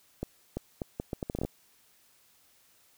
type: accelerating click train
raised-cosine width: 2 ms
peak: -19 dBFS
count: 12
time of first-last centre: 0.23-1.45 s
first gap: 340 ms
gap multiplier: 0.73
effects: white hiss -64 dBFS RMS until 2.97 s